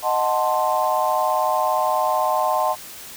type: chord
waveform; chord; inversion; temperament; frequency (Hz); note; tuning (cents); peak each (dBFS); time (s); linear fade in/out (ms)
sine; D# diminished seventh; none; equal; 622.3 / 740 / 880 / 1046.5; D#5 / F#5 / A5 / C6; 0 / 0 / 0 / 0; -23; 0.02-2.76; 50
effects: white hiss -38 dBFS RMS until 3.16 s